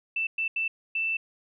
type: tone bursts at uneven times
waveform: sine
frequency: 2660 Hz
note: E7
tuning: 15 cents sharp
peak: -25 dBFS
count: 4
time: 0.16-0.27 / 0.38-0.48 / 0.56-0.68 / 0.95-1.17 s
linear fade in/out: 5 ms
effects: none